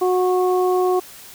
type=harmonic tone; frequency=365.8 Hz; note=F#4; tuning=20 cents flat; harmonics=1 / 2 / 3; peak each=-16 / -22 / -26 dBFS; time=0.01-1 s; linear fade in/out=10 ms; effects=white hiss -41 dBFS RMS until 1.34 s